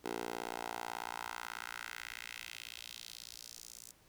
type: tone with high-pass filter sweep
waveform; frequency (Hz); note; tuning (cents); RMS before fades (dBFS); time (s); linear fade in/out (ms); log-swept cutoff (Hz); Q
10% pulse; 58.2; A#1; -2; -45; 0.04-3.92; 10; 410 to 7100; 1.8
effects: pink hiss -66 dBFS RMS until 4.08 s